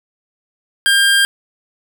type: tone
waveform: 25% pulse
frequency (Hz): 1600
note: G6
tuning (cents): +35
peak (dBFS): -6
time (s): 0.86-1.25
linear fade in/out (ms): 0
effects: none